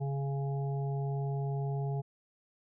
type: harmonic tone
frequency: 138.59 Hz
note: C#3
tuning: in tune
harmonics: 1 / 3 / 5 / 6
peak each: -31 / -41 / -45 / -47 dBFS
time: 0-2.02 s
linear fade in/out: 20 ms
effects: none